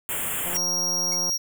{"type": "band-stop noise", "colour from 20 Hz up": "white", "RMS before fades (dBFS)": -28, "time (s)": [0.09, 0.57], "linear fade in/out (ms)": 0, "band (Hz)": [3300, 7100], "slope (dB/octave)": 96}
{"type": "click train", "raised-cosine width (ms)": 1, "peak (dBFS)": -24, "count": 149, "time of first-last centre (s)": [0.46, 1.296], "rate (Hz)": 177}
{"type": "tone", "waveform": "45% pulse", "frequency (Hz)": 5630, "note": "F8", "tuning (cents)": 13, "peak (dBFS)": -23, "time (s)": [0.54, 1.38], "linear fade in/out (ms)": 20}
{"type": "tone with exponential decay", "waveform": "10% pulse", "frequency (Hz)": 2217, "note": "C#7", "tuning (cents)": 0, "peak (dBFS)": -21, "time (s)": [1.12, 1.2], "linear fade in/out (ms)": 2, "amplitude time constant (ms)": 17}
{"effects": []}